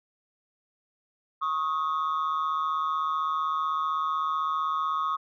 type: tone pair together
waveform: sine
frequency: 1099.2 / 1255 Hz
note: C#6 / D#6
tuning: -15 / +15 cents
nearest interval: major second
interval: 230 cents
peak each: -26 dBFS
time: 1.41-5.17 s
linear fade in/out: 20 ms
effects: tanh soft clip ceiling -22 dBFS